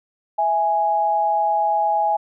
sine tone pair together, 659.2 / 830.6 Hz, E5 / G#5, 0 / 0 cents, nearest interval major third, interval 400 cents, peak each -23 / -17 dBFS, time 0.38-2.17 s, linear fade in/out 10 ms, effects none

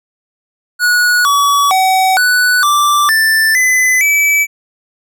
square tone with pitch steps, 1461 / 1137 / 756 / 1485 / 1173 / 1771 / 2017 / 2302 Hz, F#6 / C#6 / F#5 / F#6 / D6 / A6 / B6 / D7, -22 / +44 / +37 / +6 / -2 / +11 / +36 / -35 cents, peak -9 dBFS, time 0.79-4.47 s, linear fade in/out 50 ms, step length 460 ms, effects none

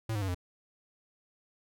square tone with pitch steps, 111.8 / 103.71 / 96.21 / 89.25 Hz, A2 / G#2 / G2 / F2, +28 / -2 / -32 / +38 cents, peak -31 dBFS, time 0.09-0.346 s, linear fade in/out 5 ms, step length 64 ms, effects none

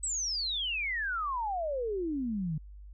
sine exponential sweep, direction down, 8180 to 146.83 Hz, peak -30 dBFS, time 0.03-2.58 s, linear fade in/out 5 ms, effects added 50 Hz sine -45 dBFS peak until 2.93 s

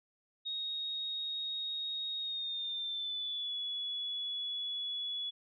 sine tone with pitch glide, 3749 to 3398 Hz, A#7 to G#7, +9 to +39 cents, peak -35 dBFS, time 0.45-5.31 s, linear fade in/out 20 ms, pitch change -170 cents, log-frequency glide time 2.18-3.56 s, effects none

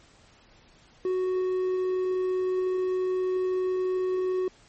triangle tone, 370 Hz, F#4, in tune, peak -22 dBFS, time 1.05-4.48 s, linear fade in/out 2 ms, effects pink hiss -57 dBFS RMS until 4.68 s + MP3 32 kbps

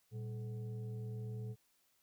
sine tone with frequency modulation, 116.54 Hz, A#2, in tune, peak -40 dBFS, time 0.11-1.56 s, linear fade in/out 50 ms, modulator 314 Hz, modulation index 0.52, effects white hiss -75 dBFS RMS until 2.02 s

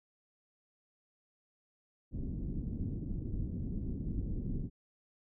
pink low-pass noise, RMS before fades -37 dBFS, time 2.11-4.7 s, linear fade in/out 50 ms, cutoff 290 Hz, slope 24 dB/octave, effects none

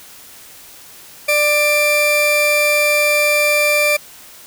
40% pulse tone pair together, 592 / 2368 Hz, D5 / D7, +14 / +14 cents, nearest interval 2 octaves, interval 2400 cents, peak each -15 dBFS, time 1.28-3.97 s, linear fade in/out 10 ms, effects white hiss -40 dBFS RMS until 4.46 s

